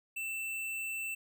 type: tone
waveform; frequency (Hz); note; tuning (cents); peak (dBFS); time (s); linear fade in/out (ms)
square; 2668; E7; +20; -36; 0.16-1.15; 10
effects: none